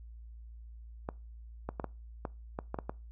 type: clicks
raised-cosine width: 1 ms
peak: -21 dBFS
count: 9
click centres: 1.089 / 1.69 / 1.798 / 1.843 / 2.252 / 2.589 / 2.744 / 2.788 / 2.895 s
effects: noise-tail reverb RT60 0.3 s tail -23 dB re dry + added 57 Hz sine -46 dBFS peak until 3.11 s